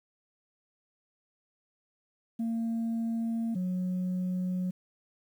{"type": "tone pair in turn", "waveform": "sine", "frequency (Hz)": [228.5, 182.73], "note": ["A#3", "F#3"], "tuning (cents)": [-34, -21], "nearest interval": "major third", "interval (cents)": 387, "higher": "first", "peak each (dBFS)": [-26, -26], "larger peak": "neither", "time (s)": [[2.39, 3.55], [3.55, 4.71]], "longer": "neither", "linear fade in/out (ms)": 10, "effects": ["tanh soft clip ceiling -27 dBFS", "10-bit"]}